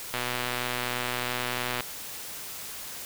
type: click train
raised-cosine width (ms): 0.3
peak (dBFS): -13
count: 206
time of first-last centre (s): 0.14-1.807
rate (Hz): 123
effects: white hiss -39 dBFS RMS until 3.05 s